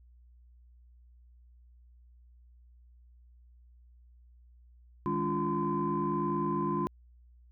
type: tone cluster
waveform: sine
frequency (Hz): 155.1 / 204.2 / 286.1 / 347.4 / 1024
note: D#3 / G#3 / D4 / F4 / C6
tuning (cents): -5 / -29 / -45 / -9 / -38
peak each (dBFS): -36 / -34 / -35 / -33 / -32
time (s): 5.06-6.87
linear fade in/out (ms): 0
effects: tanh soft clip ceiling -20 dBFS + added 60 Hz sine -55 dBFS peak until 7.51 s